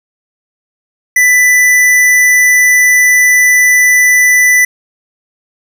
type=tone with hard clipping; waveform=sine; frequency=1988 Hz; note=B6; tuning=11 cents sharp; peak=-6 dBFS; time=1.16-4.65 s; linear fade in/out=5 ms; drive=15 dB; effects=none